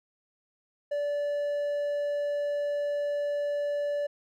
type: tone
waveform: triangle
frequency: 580 Hz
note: D5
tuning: 22 cents flat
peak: -25 dBFS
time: 0.91-4.07 s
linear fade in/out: 10 ms
effects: none